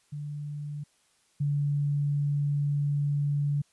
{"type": "tone pair in turn", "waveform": "sine", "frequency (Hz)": [146.83, 144.22], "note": ["D3", "D3"], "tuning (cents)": [0, -31], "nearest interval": "unison", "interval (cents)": 31, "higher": "first", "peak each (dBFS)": [-33, -24], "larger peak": "second", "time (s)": [[0.12, 0.84], [1.4, 3.62]], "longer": "second", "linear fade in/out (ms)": 10, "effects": ["white hiss -67 dBFS RMS until 3.72 s", "resampled to 24000 Hz"]}